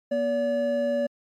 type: tone pair together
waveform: triangle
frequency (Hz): 240.8 / 572.7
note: B3 / D5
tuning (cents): -44 / -44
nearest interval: octave + minor third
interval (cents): 1500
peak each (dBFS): -27 / -21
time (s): 0.11-1.07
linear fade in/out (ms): 10
effects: MP3 96 kbps